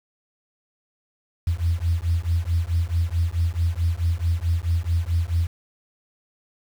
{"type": "beating tone pair", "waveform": "sine", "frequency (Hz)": [82.41, 87.01], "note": ["E2", "F2"], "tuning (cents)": [0, -6], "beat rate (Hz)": 4.6, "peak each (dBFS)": -22, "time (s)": [1.47, 5.47], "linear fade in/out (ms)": 5, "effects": ["tanh soft clip ceiling -12 dBFS", "7-bit"]}